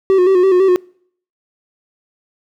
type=tone with vibrato; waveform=triangle; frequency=372.8 Hz; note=F#4; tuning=13 cents sharp; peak=-6 dBFS; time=0.1-0.76 s; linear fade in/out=0 ms; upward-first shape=square; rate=6 Hz; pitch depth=53 cents each way; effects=noise-tail reverb RT60 0.6 s tail -26 dB re dry